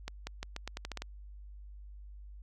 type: accelerating click train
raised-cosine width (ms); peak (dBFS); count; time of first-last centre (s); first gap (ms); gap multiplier
0.2; -21; 10; 0.08-1.02; 190; 0.84
effects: added 50 Hz sine -46 dBFS peak until 2.42 s